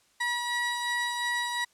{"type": "tone pair together", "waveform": "30% pulse", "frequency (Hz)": [964, 1925.2], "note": ["B5", "B6"], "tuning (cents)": [-42, -45], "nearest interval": "octave", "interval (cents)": 1197, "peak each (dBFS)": [-29, -27], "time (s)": [0.2, 1.65], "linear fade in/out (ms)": 10, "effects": ["white hiss -65 dBFS RMS until 1.73 s", "low-pass 9000 Hz 12 dB/octave"]}